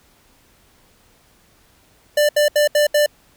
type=tone bursts; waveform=square; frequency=592 Hz; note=D5; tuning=14 cents sharp; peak=-13 dBFS; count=5; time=2.17-3.062 s; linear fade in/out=5 ms; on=120 ms; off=73 ms; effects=pink hiss -55 dBFS RMS until 3.36 s